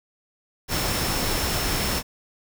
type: tone in noise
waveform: sine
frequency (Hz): 5360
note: E8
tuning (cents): +28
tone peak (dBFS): -33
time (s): 0.68-2.03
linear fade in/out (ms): 50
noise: pink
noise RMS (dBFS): -25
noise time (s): 0.68-2.03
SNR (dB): -11
effects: none